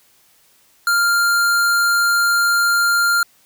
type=tone; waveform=square; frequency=1396.9 Hz; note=F6; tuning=in tune; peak=-14 dBFS; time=0.87-3.23 s; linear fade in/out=2 ms; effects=white hiss -55 dBFS RMS until 3.45 s